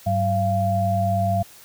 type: tone cluster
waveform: sine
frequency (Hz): 100.2 / 189.4 / 687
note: G2 / F#3 / F5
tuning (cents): +38 / +41 / -29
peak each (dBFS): -22 / -27 / -21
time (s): 0.06-1.43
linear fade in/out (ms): 10
effects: white hiss -47 dBFS RMS until 1.64 s